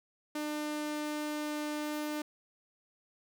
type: tone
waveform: sawtooth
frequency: 300.1 Hz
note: D4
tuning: 38 cents sharp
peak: -30 dBFS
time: 0.35-2.22 s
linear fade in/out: 5 ms
effects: none